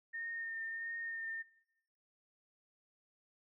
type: tone with vibrato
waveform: sine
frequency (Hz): 1827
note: A#6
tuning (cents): -35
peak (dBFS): -39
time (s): 0.13-1.43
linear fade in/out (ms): 20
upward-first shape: triangle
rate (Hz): 1.5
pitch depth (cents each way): 20
effects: noise-tail reverb RT60 0.9 s tail -21 dB re dry